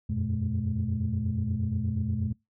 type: tone cluster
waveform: sine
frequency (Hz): 87 / 95.4 / 119.3 / 213.8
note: F2 / G2 / A#2 / A3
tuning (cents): -6 / -47 / +41 / -49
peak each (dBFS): -31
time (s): 0.09-2.33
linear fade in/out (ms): 10
effects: noise-tail reverb RT60 0.2 s tail -24 dB re dry + tanh soft clip ceiling -18 dBFS